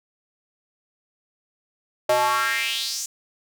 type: tone with high-pass filter sweep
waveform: square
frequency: 123.47 Hz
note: B2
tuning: in tune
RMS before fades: -23 dBFS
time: 2.09-3.06 s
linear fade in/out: 5 ms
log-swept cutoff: 590 to 7000 Hz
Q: 3.8
effects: none